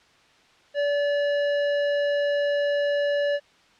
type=tone with hard clipping; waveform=triangle; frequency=576 Hz; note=D5; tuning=34 cents flat; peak=-23 dBFS; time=0.74-3.4 s; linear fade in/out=50 ms; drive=17 dB; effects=white hiss -57 dBFS RMS until 3.79 s + low-pass 4000 Hz 12 dB/octave